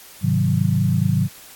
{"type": "chord", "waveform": "sine", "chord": "Ab dominant seventh", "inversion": "none", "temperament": "equal", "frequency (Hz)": [103.83, 130.81, 155.56, 185], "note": ["Ab2", "C3", "Eb3", "Gb3"], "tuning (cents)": [0, 0, 0, 0], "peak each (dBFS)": -21, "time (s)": [0.21, 1.29], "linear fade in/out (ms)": 50, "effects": ["white hiss -43 dBFS RMS until 1.55 s", "AAC 64 kbps"]}